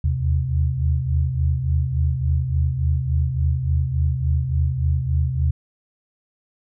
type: tone cluster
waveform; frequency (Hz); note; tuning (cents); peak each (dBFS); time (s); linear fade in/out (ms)
sine; 77.1 / 80.6 / 129.3; D#2 / E2 / C3; -15 / -38 / -20; -22; 0.04-5.51; 5
effects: none